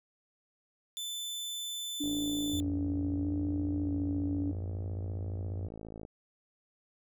sawtooth tone, 3520 Hz, A7, in tune, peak -33 dBFS, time 0.97-2.6 s, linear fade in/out 0 ms
sine tone with vibrato, 288.8 Hz, D4, 29 cents flat, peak -31 dBFS, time 2-4.52 s, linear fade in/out 10 ms, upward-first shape square, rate 0.8 Hz, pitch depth 17 cents each way
click train, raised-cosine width 2 ms, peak -31 dBFS, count 220, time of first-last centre 2.04-6.051 s, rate 54.6 Hz
sine tone with pitch glide, 87.5 to 92.44 Hz, F2 to F#2, +4 to -1 cents, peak -34 dBFS, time 2.53-5.68 s, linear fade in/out 5 ms, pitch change +95 cents, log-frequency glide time 3.83-4.91 s
effects none

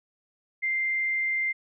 sine tone, 2093 Hz, C7, in tune, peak -24 dBFS, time 0.62-1.53 s, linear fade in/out 20 ms, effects none

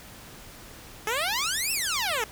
10% pulse exponential two-way sweep, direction up then down, 415.3 to 2764 to 415.3 Hz, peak -17 dBFS, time 1.07-2.24 s, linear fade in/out 2 ms, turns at 1.72 s, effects pink hiss -46 dBFS RMS until 2.31 s

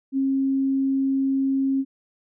sine tone, 270 Hz, C#4, 45 cents flat, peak -19 dBFS, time 0.12-1.85 s, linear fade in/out 50 ms, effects none

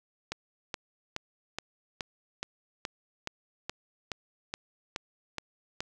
click train, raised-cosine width 0.2 ms, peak -16 dBFS, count 14, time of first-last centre 0.32-5.805 s, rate 2.37 Hz, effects none

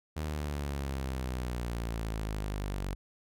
sawtooth exponential sweep, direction down, 77.78 to 47 Hz, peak -29 dBFS, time 0.16-2.95 s, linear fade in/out 10 ms, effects none

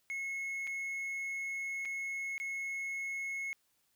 triangle tone with dropouts, 2179 Hz, C#7, 30 cents flat, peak -34 dBFS, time 0.1-3.53 s, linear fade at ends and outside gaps 0 ms, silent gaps 0.67-0.674 / 1.851-1.855 / 2.38-2.4 s, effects white hiss -75 dBFS RMS until 3.95 s

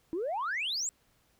sine exponential sweep, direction up, 311.1 to 7902 Hz, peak -29 dBFS, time 0.13-0.89 s, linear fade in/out 0 ms, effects tanh soft clip ceiling -27 dBFS + pink hiss -69 dBFS RMS until 1.39 s

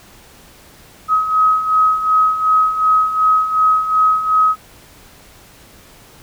sine beating tone pair, 1268 / 1270.7 Hz, D#6 / D#6, +32 / +36 cents, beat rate 2.7 Hz, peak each -18 / -12 dBFS, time 1.08-4.56 s, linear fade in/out 50 ms, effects pink hiss -44 dBFS RMS until 6.22 s

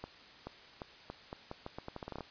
accelerating click train, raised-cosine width 1 ms, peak -27 dBFS, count 16, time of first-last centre 0.04-2.207 s, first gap 430 ms, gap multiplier 0.81, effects white hiss -55 dBFS RMS until 2.3 s + resampled to 11025 Hz

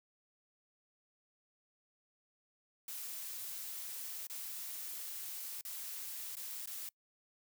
blue noise with dropouts, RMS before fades -44 dBFS, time 2.88-6.89 s, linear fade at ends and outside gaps 2 ms, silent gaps 4.27-4.298 / 5.611-5.65 / 6.354-6.368 / 6.659-6.673 s, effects noise-tail reverb RT60 0.1 s tail -25 dB re dry

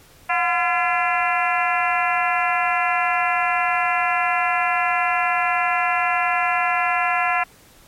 harmonic tone with a mistuned harmonic, 341.5 Hz, F4, 39 cents flat, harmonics 2 / 3 / 4 / 5 / 6 / 7 / 8, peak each -22 / -24 / -25 / -26 / -27 / -27 / -28 dBFS, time 0.29-7.44 s, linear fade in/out 10 ms, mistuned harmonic 2, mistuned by +91 cents, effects pink hiss -50 dBFS RMS until 7.87 s + MP3 64 kbps

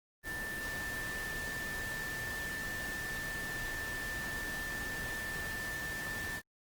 sine tone in noise, 1774 Hz, A6, 14 cents sharp, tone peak -38 dBFS, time 0.23-6.42 s, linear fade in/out 50 ms, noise pink, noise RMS -43 dBFS, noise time 0.23-6.42 s, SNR +2 dB, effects Opus 24 kbps

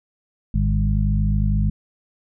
harmonic tone with a mistuned harmonic, 51 Hz, G#1, 31 cents flat, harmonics 1 / 2 / 3 / 4, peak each -19 / -22 / -24 / -25 dBFS, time 0.54-1.7 s, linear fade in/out 5 ms, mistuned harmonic 2, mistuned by +38 cents, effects none

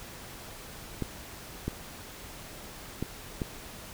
clicks, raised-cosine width 3 ms, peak -17 dBFS, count 4, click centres 1.023 / 1.68 / 3.026 / 3.418 s, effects pink hiss -45 dBFS RMS until 3.93 s

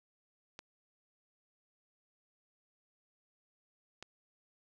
clicks, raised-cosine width 0.2 ms, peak -28 dBFS, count 2, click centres 0.591 / 4.026 s, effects none

